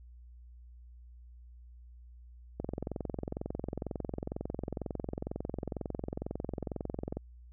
click train, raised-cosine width 2 ms, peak -22 dBFS, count 102, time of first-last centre 2.6-7.17 s, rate 22.1 Hz, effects added 60 Hz sine -50 dBFS peak until 7.52 s

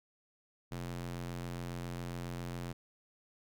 square tone with high-pass filter, 43.65 Hz, F1, in tune, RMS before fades -41 dBFS, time 0.71-2.73 s, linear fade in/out 10 ms, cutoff 110 Hz, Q 1.1, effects none

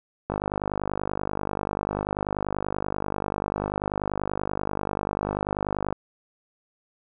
click train, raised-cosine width 1 ms, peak -12 dBFS, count 284, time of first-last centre 0.3-5.926 s, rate 50.3 Hz, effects none

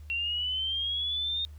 sine linear sweep, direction up, 2725 to 3679 Hz, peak -28 dBFS, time 0.1-1.45 s, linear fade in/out 0 ms, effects added 75 Hz sine -43 dBFS peak until 1.58 s + pink hiss -64 dBFS RMS until 1.58 s

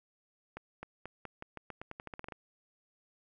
accelerating click train, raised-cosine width 0.5 ms, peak -27 dBFS, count 16, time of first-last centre 0.57-2.322 s, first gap 260 ms, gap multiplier 0.87, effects none

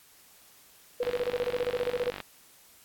sine tone with tremolo, 490.3 Hz, B4, 13 cents flat, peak -25 dBFS, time 1-2.11 s, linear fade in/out 5 ms, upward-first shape square, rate 15 Hz, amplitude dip 80%
click train, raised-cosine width 0.3 ms, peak -20 dBFS, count 58, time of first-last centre 1.03-2.203 s, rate 48.6 Hz
effects white hiss -57 dBFS RMS until 2.84 s + AAC 64 kbps

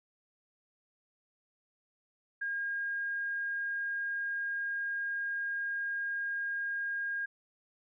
sine tone, 1621 Hz, G#6, 42 cents flat, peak -32 dBFS, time 2.41-7.26 s, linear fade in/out 10 ms, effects none

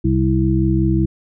harmonic tone, 65.41 Hz, C2, in tune, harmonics 1 / 2 / 3 / 5, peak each -19 / -18 / -20 / -18 dBFS, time 0.04-1.06 s, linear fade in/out 10 ms, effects none

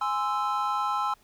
triangle chord, Ab augmented, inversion none, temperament equal with one note detuned, 830.6 / 1039.3 / 1318.5 Hz, Ab5 / C6 / E6, 0 / -12 / 0 cents, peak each -28 / -28 / -27 dBFS, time 0.01-1.14 s, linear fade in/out 5 ms, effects pink hiss -62 dBFS RMS until 1.23 s

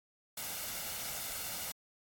white noise with comb filter, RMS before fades -40 dBFS, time 0.37-1.72 s, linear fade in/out 5 ms, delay 1.4 ms, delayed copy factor +0.5, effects AAC 64 kbps

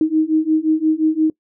sine beating tone pair, 311.1 / 316.8 Hz, D#4 / D#4, 0 / +31 cents, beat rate 5.7 Hz, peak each -17 / -16 dBFS, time 0.01-1.3 s, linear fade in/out 2 ms, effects noise-tail reverb RT60 0.1 s tail -23 dB re dry

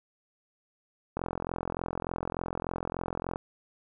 click train, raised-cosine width 1 ms, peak -18 dBFS, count 96, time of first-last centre 1.17-3.359 s, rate 43.4 Hz, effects none

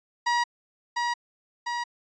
30% pulse tone with echo, 957 Hz, A#5, 45 cents sharp, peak -19 dBFS, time 0.26-0.44 s, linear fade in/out 10 ms, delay 700 ms, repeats 2, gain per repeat -3 dB, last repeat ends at 1.84 s, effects resampled to 16000 Hz

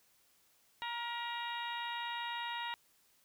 harmonic tone with a mistuned harmonic, 471.6 Hz, A#4, 20 cents sharp, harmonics 2 / 3 / 4 / 5 / 6 / 7 / 8, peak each -40 / -48 / -44 / -51 / -46 / -53 / -47 dBFS, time 0.82-2.74 s, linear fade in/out 0 ms, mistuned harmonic 4, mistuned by +20 cents, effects white hiss -70 dBFS RMS until 3.24 s

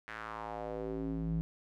square tone with band-pass filter sweep, 55 Hz, A1, in tune, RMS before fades -38 dBFS, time 0.08-1.41 s, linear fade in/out 0 ms, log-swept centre 1800 to 150 Hz, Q 2.7, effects none

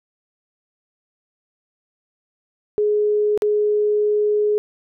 sine tone with dropouts, 419.3 Hz, G#4, 17 cents sharp, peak -15 dBFS, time 2.78-4.58 s, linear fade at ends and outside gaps 0 ms, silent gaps 3.376-3.421 s, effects none

